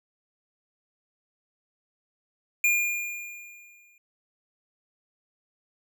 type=tone with exponential decay; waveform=square; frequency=2416 Hz; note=D7; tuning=48 cents sharp; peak=-19 dBFS; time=2.64-3.98 s; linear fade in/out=2 ms; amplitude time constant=290 ms; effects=none